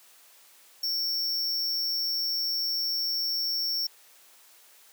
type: tone with amplitude modulation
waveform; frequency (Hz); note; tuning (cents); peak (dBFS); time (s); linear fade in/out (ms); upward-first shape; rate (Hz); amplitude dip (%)
square; 5460; F8; -40; -25; 0.83-3.87; 5; sine; 167; 40
effects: white hiss -56 dBFS RMS until 4.92 s + high-pass 400 Hz 12 dB/octave